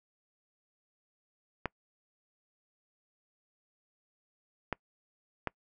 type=clicks; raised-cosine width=0.5 ms; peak=-16 dBFS; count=3; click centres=1.657 / 4.727 / 5.473 s; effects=noise-tail reverb RT60 0.1 s tail -26 dB re dry